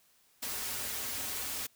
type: noise with comb filter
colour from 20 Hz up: white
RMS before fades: -37 dBFS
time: 0.42-1.67 s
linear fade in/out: 10 ms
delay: 5.9 ms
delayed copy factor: -0.85
effects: white hiss -67 dBFS RMS until 1.75 s